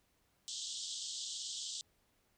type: band-pass noise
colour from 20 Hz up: pink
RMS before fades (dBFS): -43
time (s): 0.48-1.81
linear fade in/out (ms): 0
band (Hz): 3100 to 8200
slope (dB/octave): 96
effects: pink hiss -75 dBFS RMS until 2.37 s